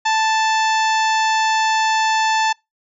harmonic tone, 880 Hz, A5, in tune, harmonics 1 / 2 / 3 / 4 / 5 / 6 / 7 / 8, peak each -16 / -22 / -26 / -28 / -30 / -32 / -33 / -34 dBFS, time 0.05-2.53 s, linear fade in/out 10 ms, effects noise-tail reverb RT60 0.2 s tail -26 dB re dry

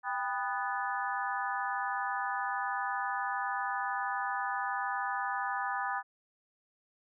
harmonic tone with a mistuned harmonic, 247.4 Hz, B3, 3 cents sharp, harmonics 3 / 4 / 5 / 6 / 7, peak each -36 / -37 / -38 / -39 / -39 dBFS, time 0.03-6.03 s, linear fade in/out 50 ms, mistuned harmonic 3, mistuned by +110 cents, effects none

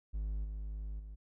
triangle tone with level steps, 51.91 Hz, G#1, in tune, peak -32 / -36 / -42 dBFS, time 0.13-1.16 s, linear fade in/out 20 ms, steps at 0.44 / 0.99 s, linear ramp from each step 10 ms, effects none

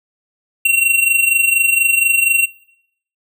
square tone with amplitude modulation, 2737 Hz, F7, 36 cents flat, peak -9 dBFS, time 0.65-2.46 s, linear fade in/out 5 ms, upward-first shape sine, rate 24.2 Hz, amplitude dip 65%, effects noise-tail reverb RT60 0.7 s tail -21 dB re dry

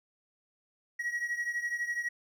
triangle beating tone pair, 1907 / 1919 Hz, A#6 / A#6, +39 / +50 cents, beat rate 12 Hz, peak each -31 / -35 dBFS, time 0.99-2.09 s, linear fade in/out 10 ms, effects none

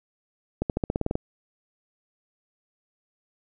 accelerating click train, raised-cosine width 2 ms, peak -11 dBFS, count 10, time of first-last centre 0.62-1.154 s, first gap 78 ms, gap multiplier 0.93, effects none

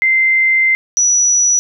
sine tone pair in turn, 2081 / 5886 Hz, C7 / F#8, -10 / -10 cents, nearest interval octave + tritone, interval 1800 cents, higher second, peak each -9 dBFS, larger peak neither, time 0.02-0.75 / 0.97-1.59 s, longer first, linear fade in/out 0 ms, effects none

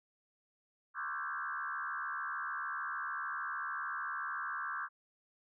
sine tone with frequency modulation, 1351 Hz, E6, 42 cents sharp, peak -36 dBFS, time 0.94-4.89 s, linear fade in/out 50 ms, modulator 73.4 Hz, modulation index 3.9, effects none

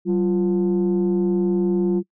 sine tone pair together, 190.4 / 348.2 Hz, F#3 / F4, +50 / -5 cents, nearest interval minor seventh, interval 1045 cents, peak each -18 dBFS, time 0.05-2.03 s, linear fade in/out 50 ms, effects noise-tail reverb RT60 0.1 s tail -25 dB re dry + tanh soft clip ceiling -13 dBFS

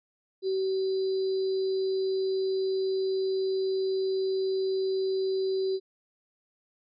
sine tone with sample-and-hold, 381.9 Hz, G4, 45 cents flat, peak -25 dBFS, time 0.42-5.8 s, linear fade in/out 50 ms, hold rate 4410 Hz, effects resampled to 16000 Hz

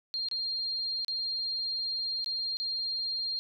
sine tone with dropouts, 4205 Hz, C8, 8 cents sharp, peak -30 dBFS, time 0.14-3.39 s, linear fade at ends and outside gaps 0 ms, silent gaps 0.286-0.313 / 1.047-1.082 / 2.244-2.261 / 2.57-2.6 s, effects none

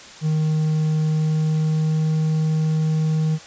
triangle tone with pitch glide, 155.56 to 156.91 Hz, D#3 to D#3, 0 to +15 cents, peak -15 dBFS, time 0.21-3.39 s, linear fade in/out 50 ms, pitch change +15 cents, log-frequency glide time 1.03-2.15 s, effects white hiss -41 dBFS RMS until 3.46 s + resampled to 16000 Hz

